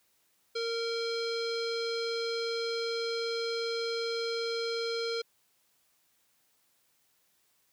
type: tone with low-pass filter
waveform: square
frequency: 461.3 Hz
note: A#4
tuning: 18 cents flat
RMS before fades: -33 dBFS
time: 0.55-5.22 s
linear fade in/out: 10 ms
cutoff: 4500 Hz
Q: 5.1
effects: white hiss -71 dBFS RMS until 7.72 s + high-pass 60 Hz 12 dB/octave